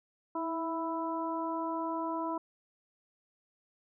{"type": "harmonic tone with a mistuned harmonic", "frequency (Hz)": 329.7, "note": "E4", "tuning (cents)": 0, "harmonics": [1, 2, 3, 4], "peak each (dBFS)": [-36, -39, -35, -44], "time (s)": [0.35, 2.38], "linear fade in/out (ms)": 5, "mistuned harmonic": 1, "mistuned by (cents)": -30, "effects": []}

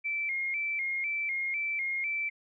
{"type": "tone with vibrato", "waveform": "sine", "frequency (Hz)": 2232, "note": "C#7", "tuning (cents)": 11, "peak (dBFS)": -29, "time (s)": [0.04, 2.3], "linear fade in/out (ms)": 20, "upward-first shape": "square", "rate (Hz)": 2, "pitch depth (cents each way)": 73, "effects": []}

